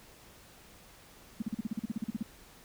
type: tone bursts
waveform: sine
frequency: 220 Hz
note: A3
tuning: in tune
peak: -29 dBFS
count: 14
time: 1.4-2.228 s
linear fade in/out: 5 ms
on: 22 ms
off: 40 ms
effects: pink hiss -56 dBFS RMS until 2.64 s